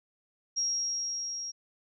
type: tone with level ramp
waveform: sine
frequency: 5610 Hz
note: F8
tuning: 7 cents sharp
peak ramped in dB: -26 to -35 dBFS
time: 0.56-1.52 s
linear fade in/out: 20 ms
effects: none